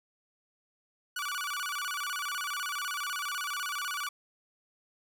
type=tone with vibrato; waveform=sawtooth; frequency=1302 Hz; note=E6; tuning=22 cents flat; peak=-29 dBFS; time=1.16-4.09 s; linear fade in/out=5 ms; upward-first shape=square; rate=16 Hz; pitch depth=210 cents each way; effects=none